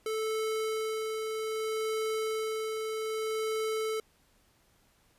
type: tone with tremolo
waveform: square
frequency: 438 Hz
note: A4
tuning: 8 cents flat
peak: -30 dBFS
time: 0.06-4 s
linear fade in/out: 2 ms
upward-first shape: sine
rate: 0.63 Hz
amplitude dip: 30%
effects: pink hiss -67 dBFS RMS until 5.18 s + resampled to 32000 Hz